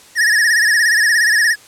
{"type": "tone with vibrato", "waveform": "square", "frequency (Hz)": 1784, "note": "A6", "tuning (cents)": 23, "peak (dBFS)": -11, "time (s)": [0.15, 1.56], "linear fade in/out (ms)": 50, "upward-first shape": "sine", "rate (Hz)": 17, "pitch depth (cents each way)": 110, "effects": ["white hiss -43 dBFS RMS until 1.67 s", "low-pass 10000 Hz 12 dB/octave"]}